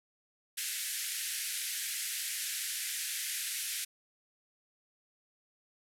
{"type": "band-pass noise", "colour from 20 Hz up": "white", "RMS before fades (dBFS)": -37, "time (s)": [0.57, 3.85], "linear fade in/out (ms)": 10, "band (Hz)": [1600, 13000], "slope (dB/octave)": 48, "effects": []}